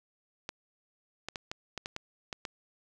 clicks, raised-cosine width 0.2 ms, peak -19 dBFS, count 9, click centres 0.491 / 1.286 / 1.358 / 1.515 / 1.777 / 1.859 / 1.964 / 2.328 / 2.452 s, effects none

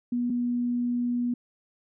sine tone pair in turn, 242.6 / 242.6 Hz, B3 / B3, -31 / -31 cents, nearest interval unison, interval 0 cents, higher neither, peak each -24 dBFS, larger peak neither, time 0.12-0.3 / 0.3-1.34 s, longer second, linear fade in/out 5 ms, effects none

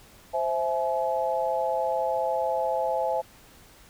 sine chord, C augmented, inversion none, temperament equal with one note detuned, 523.3 / 659.3 / 849.5 Hz, C5 / E5 / G#5, 0 / 0 / +39 cents, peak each -28 dBFS, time 0.33-3.22 s, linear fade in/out 20 ms, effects pink hiss -53 dBFS RMS until 3.89 s

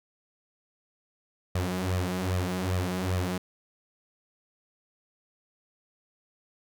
sawtooth tone with flanger, 91.7 Hz, F#2, 15 cents flat, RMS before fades -29 dBFS, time 1.55-3.38 s, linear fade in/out 5 ms, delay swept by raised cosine 1.6 to 6.2 ms, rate 2.5 Hz, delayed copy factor +0.8, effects none

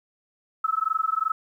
sine tone with amplitude modulation, 1300 Hz, E6, 24 cents flat, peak -18 dBFS, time 0.64-1.32 s, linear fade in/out 5 ms, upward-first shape sine, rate 22.7 Hz, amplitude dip 100%, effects 10-bit

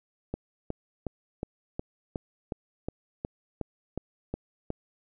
click train, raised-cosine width 2 ms, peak -18 dBFS, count 13, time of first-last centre 0.34-4.704 s, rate 2.75 Hz, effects none

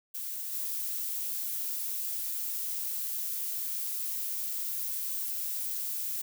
violet noise with level steps, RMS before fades -37 / -34 dBFS, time 0.14-6.22 s, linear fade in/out 10 ms, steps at 0.52 s, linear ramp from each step 20 ms, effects none

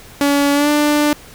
sawtooth tone with pitch glide, 284 to 295.9 Hz, C#4 to D4, +42 to +13 cents, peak -8 dBFS, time 0.21-1.13 s, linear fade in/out 0 ms, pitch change +71 cents, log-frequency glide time 0.53-0.69 s, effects pink hiss -40 dBFS RMS until 1.34 s

